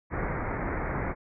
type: low-pass noise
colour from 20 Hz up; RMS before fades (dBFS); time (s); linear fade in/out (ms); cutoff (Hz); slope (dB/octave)
pink; -31; 0.1-1.15; 50; 2200; 96
effects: none